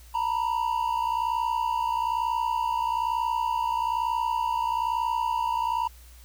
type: tone pair together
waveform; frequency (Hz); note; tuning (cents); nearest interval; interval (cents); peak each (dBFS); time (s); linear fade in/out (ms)
triangle; 912 / 973.1; A#5 / B5; -38 / -26; minor second; 112; -25; 0.14-5.88; 10
effects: added 60 Hz sine -47 dBFS peak until 6.24 s + white hiss -55 dBFS RMS until 6.24 s